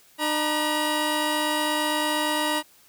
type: tone pair together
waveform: 15% pulse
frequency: 302.6 / 956.5 Hz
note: D#4 / A#5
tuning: -48 / +44 cents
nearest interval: octave + minor sixth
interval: 1992 cents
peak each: -19 dBFS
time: 0.18-2.63 s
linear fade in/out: 50 ms
effects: white hiss -56 dBFS RMS until 2.88 s